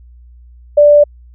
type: tone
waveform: sine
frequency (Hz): 587.3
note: D5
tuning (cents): 0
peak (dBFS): -3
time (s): 0.77-1.04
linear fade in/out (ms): 10
effects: added 60 Hz sine -37 dBFS peak until 1.34 s